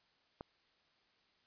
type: click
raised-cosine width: 1 ms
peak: -30 dBFS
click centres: 0.409 s
effects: white hiss -73 dBFS RMS until 1.46 s + resampled to 11025 Hz